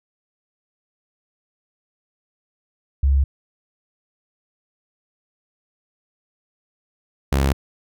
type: tone pair in turn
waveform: sine / sawtooth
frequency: 68.6 / 68.24 Hz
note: C#2 / C#2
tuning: -17 / -27 cents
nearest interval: unison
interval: 10 cents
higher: first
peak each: -13 / -12 dBFS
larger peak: second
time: 3.03-3.24 / 7.32-7.53 s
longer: neither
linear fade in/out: 5 ms
effects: none